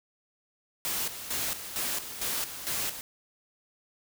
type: noise with tremolo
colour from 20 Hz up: white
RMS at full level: -31 dBFS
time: 0.85-3.01 s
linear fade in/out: 0 ms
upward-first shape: square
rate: 2.2 Hz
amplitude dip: 65%
effects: none